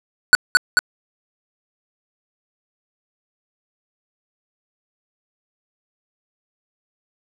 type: tone with echo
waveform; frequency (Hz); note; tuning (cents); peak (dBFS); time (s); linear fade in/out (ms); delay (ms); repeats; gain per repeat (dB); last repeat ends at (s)
square; 1480; F#6; 0; -5; 0.33-0.35; 0; 220; 2; -3; 0.79
effects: low-pass 10000 Hz 12 dB/octave